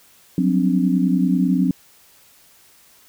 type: tone cluster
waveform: sine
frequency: 182 / 192.5 / 260.3 / 290.7 Hz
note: F#3 / G3 / C4 / D4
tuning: -28 / -31 / -9 / -18 cents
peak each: -18 / -25 / -19 / -23 dBFS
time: 0.38-1.71 s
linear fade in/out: 2 ms
effects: white hiss -52 dBFS RMS until 3.08 s